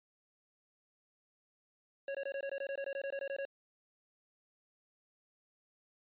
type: tone bursts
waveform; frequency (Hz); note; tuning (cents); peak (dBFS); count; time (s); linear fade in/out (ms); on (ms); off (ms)
square; 552; C#5; -7; -37; 16; 2.08-3.452; 2; 67; 20
effects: resampled to 8000 Hz